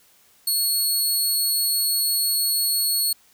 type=tone; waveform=15% pulse; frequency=4351 Hz; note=C#8; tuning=33 cents flat; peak=-13 dBFS; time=0.47-3.13 s; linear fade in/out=5 ms; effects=white hiss -57 dBFS RMS until 3.33 s